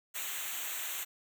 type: noise with comb filter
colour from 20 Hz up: white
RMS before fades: -38 dBFS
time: 0.14-1.05 s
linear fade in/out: 20 ms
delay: 0.2 ms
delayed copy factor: -1
effects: none